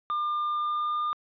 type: tone with pitch glide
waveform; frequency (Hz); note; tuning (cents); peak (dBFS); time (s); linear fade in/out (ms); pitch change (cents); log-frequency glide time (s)
triangle; 1200 to 1208.3; D6 to D6; +37 to +49; -24; 0.1-1.13; 0; +12; 0.51-1.01
effects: resampled to 11025 Hz